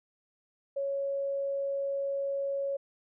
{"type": "tone", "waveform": "sine", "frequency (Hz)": 554.4, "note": "C#5", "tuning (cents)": 0, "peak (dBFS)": -29, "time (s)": [0.76, 2.77], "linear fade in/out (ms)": 10, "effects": []}